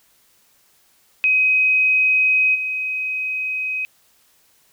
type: tone with level steps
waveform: sine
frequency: 2525 Hz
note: D#7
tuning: 25 cents sharp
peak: -13 / -21 dBFS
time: 1.24-3.85 s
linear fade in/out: 0 ms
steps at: 2.54 s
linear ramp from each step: 20 ms
effects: white hiss -58 dBFS RMS until 4.72 s